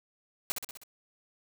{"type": "noise with echo", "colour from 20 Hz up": "white", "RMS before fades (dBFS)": -31, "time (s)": [0.5, 0.52], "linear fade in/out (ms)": 0, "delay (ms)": 63, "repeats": 5, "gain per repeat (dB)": -4, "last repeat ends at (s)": 0.835, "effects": []}